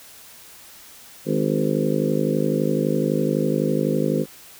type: harmonic tone with a mistuned harmonic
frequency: 51.91 Hz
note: G#1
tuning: in tune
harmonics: 3 / 4 / 5 / 6 / 7 / 8 / 9 / 10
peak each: -25 / -25 / -26 / -30 / -27 / -28 / -28 / -28 dBFS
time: 1.25-4.26 s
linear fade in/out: 50 ms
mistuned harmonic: 6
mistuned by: -24 cents
effects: white hiss -45 dBFS RMS until 4.59 s